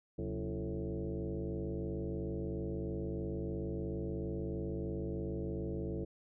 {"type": "tone with frequency modulation", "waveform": "sine", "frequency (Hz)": 131.2, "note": "C3", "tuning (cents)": 5, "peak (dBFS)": -35, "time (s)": [0.18, 6.05], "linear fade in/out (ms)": 10, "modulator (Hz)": 103, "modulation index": 3.5, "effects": []}